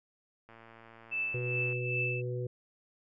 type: click train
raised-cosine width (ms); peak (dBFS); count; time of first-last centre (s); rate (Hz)
0.5; -38; 142; 0.49-1.727; 114
type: tone with tremolo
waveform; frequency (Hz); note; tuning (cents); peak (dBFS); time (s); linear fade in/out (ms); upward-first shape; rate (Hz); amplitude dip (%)
sine; 2637; E7; 0; -29; 1.11-2.22; 20; triangle; 2.5; 75
type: harmonic tone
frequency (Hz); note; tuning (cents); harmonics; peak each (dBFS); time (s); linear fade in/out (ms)
123.47; B2; 0; 1 / 3 / 4; -34 / -39 / -40; 1.34-2.47; 5
effects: none